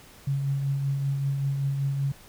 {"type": "tone with tremolo", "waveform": "sine", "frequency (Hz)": 138.4, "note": "C#3", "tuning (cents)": -2, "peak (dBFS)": -22, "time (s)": [0.27, 2.12], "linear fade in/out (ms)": 5, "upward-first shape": "triangle", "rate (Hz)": 5.2, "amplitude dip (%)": 40, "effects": ["pink hiss -51 dBFS RMS until 2.28 s"]}